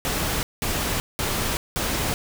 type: noise bursts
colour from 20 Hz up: pink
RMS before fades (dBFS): -25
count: 4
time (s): 0.05-2.14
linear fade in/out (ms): 0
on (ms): 380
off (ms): 190
effects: none